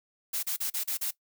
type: noise bursts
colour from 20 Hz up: blue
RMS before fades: -31 dBFS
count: 6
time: 0.33-1.11 s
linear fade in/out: 10 ms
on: 100 ms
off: 36 ms
effects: noise-tail reverb RT60 0.1 s tail -19 dB re dry